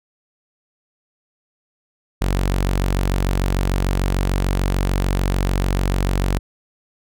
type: tone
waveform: sawtooth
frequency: 46.76 Hz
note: F#1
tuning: 19 cents sharp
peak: -13 dBFS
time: 2.21-6.39 s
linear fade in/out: 10 ms
effects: none